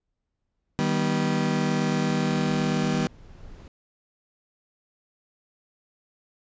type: noise with exponential growth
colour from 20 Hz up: brown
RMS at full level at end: -42 dBFS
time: 0-3.68 s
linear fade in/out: 2 ms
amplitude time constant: 800 ms
type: chord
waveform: 35% pulse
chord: Eb augmented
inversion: none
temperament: just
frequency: 155.56 / 194.45 / 243.1 Hz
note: Eb3 / G3 / B3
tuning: 0 / -14 / -27 cents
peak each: -25 dBFS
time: 0.79-3.07 s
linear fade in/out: 0 ms
effects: resampled to 16000 Hz